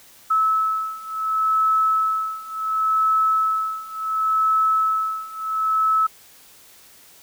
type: beating tone pair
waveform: sine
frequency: 1300 / 1300.7 Hz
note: E6 / E6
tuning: -24 / -24 cents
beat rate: 0.7 Hz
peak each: -22 / -20 dBFS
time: 0.3-6.07 s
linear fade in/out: 10 ms
effects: white hiss -49 dBFS RMS until 7.22 s